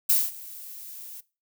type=noise with ADSR envelope; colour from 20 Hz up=violet; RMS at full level=-19 dBFS; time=0.09-1.21 s; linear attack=9 ms; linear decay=210 ms; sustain=-22 dB; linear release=13 ms; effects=noise-tail reverb RT60 0.3 s tail -20 dB re dry